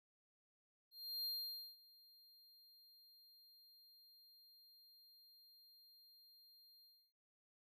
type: tone with ADSR envelope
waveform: square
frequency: 4200 Hz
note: C8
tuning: 6 cents sharp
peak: -40 dBFS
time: 0.91-7.13 s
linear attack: 340 ms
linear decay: 510 ms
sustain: -24 dB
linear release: 290 ms
effects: noise-tail reverb RT60 0.1 s tail -19 dB re dry